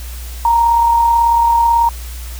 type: tone with amplitude modulation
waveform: sine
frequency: 932.3 Hz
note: A#5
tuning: in tune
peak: -7 dBFS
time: 0.45-1.89 s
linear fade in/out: 2 ms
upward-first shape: sine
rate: 38.2 Hz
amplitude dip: 35%
effects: added 60 Hz sine -25 dBFS peak until 2.39 s + white hiss -35 dBFS RMS until 2.39 s